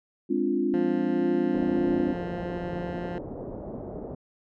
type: chord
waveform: sine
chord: D half-diminished seventh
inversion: second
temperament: equal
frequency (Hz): 207.7 / 261.6 / 293.7 / 349.2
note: Ab3 / C4 / D4 / F4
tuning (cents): 0 / 0 / 0 / 0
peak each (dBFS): -31 / -28 / -28 / -27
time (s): 0.29-2.14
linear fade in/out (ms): 20
type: tone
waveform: 15% pulse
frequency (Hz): 175.5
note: F3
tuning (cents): +9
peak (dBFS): -25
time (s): 0.74-3.18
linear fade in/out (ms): 0
type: low-pass noise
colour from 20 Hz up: white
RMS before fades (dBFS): -37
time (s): 1.54-4.15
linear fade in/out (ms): 5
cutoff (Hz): 590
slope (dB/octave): 24
effects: low-pass 2000 Hz 12 dB/octave